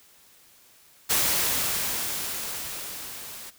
white noise with level ramp, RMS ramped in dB -22 to -41 dBFS, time 1.09-3.51 s, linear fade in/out 20 ms, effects white hiss -56 dBFS RMS until 3.58 s

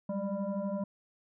sine tone with frequency modulation, 203.1 Hz, G#3, 38 cents flat, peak -31 dBFS, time 0.09-0.84 s, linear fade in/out 5 ms, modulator 394 Hz, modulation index 1.3, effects none

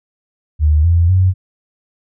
sine tone with pitch steps, 76 / 85 / 93 Hz, D#2 / F2 / F#2, -40 / -46 / +9 cents, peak -8 dBFS, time 0.59-1.34 s, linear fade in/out 50 ms, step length 250 ms, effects none

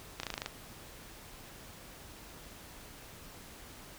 slowing click train, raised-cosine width 0.2 ms, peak -18 dBFS, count 8, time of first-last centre 0.2-0.461 s, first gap 33 ms, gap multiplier 1.04, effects pink hiss -51 dBFS RMS until 3.98 s

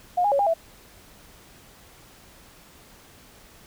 sine tone with pitch steps, 715 / 820 / 558 / 808 / 660 Hz, F5 / G#5 / C#5 / G#5 / E5, +41 / -22 / +11 / -48 / +2 cents, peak -18 dBFS, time 0.17-0.54 s, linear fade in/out 10 ms, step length 74 ms, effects pink hiss -51 dBFS RMS until 3.66 s

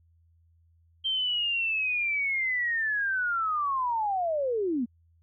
sine linear sweep, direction down, 3154 to 220 Hz, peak -25 dBFS, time 1.04-4.86 s, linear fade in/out 20 ms, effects added 83 Hz sine -60 dBFS peak until 5.22 s

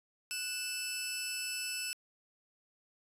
15% pulse tone pair together, 1480 / 2637 Hz, F#6 / E7, 0 / 0 cents, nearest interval minor seventh, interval 1000 cents, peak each -38 / -29 dBFS, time 0.31-1.93 s, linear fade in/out 0 ms, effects resampled to 32000 Hz

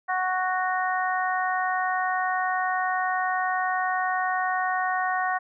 harmonic tone, 370 Hz, F#4, in tune, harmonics 2 / 3 / 4 / 5, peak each -26 / -29 / -31 / -30 dBFS, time 0.08-5.39 s, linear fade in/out 20 ms, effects none

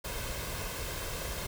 pink noise with comb filter, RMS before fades -37 dBFS, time 0.04-1.47 s, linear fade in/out 10 ms, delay 1.9 ms, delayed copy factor +0.5, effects none

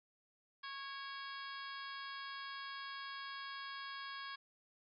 harmonic tone with a mistuned harmonic, 550 Hz, C#5, 14 cents flat, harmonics 2 / 3 / 4 / 5 / 6 / 7 / 8 / 9, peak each -48 / -49 / -56 / -60 / -53 / -60 / -56 / -57 dBFS, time 0.63-4.36 s, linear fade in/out 10 ms, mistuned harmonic 4, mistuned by +42 cents, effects none

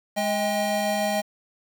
square tone cluster, 208.4 / 632 / 800 Hz, G#3 / D#5 / G5, +6 / +27 / +35 cents, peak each -30 / -26 / -28 dBFS, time 0.16-1.22 s, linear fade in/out 20 ms, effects 8-bit

